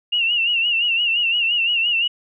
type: tone with vibrato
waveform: sine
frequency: 2794 Hz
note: F7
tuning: in tune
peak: -16 dBFS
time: 0.12-2.08 s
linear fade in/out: 10 ms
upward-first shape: sine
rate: 5.8 Hz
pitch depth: 80 cents each way
effects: none